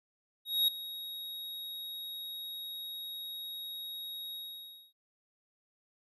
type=tone with ADSR envelope; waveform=square; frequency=3778 Hz; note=A#7; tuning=22 cents sharp; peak=-24 dBFS; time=0.45-4.93 s; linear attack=230 ms; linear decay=5 ms; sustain=-16 dB; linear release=590 ms; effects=resampled to 32000 Hz